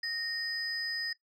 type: tone pair together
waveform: sine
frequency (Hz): 1847 / 5000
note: A#6 / D#8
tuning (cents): -16 / +8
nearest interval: octave + perfect fourth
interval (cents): 1724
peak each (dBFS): -35 / -33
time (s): 0.03-1.13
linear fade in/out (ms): 5
effects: noise-tail reverb RT60 0.1 s tail -17 dB re dry + tanh soft clip ceiling -26 dBFS